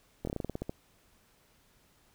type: slowing click train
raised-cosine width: 2 ms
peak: -21 dBFS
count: 11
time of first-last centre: 0.25-0.695 s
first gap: 23 ms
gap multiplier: 1.14
effects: pink hiss -66 dBFS RMS until 2.14 s